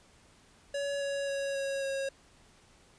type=tone with pitch steps; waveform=square; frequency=564 / 559.1 / 554.3 / 549.5 / 544.8 Hz; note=C#5 / C#5 / C#5 / C#5 / C#5; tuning=+30 / +15 / 0 / -15 / -30 cents; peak=-32 dBFS; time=0.74-2.09 s; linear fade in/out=5 ms; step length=270 ms; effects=pink hiss -61 dBFS RMS until 2.98 s + resampled to 22050 Hz